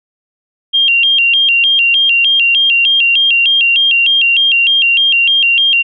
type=tone with vibrato; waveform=sine; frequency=2979 Hz; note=F#7; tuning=11 cents sharp; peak=-7 dBFS; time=0.73-5.83 s; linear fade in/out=20 ms; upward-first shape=square; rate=3.3 Hz; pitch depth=130 cents each way; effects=none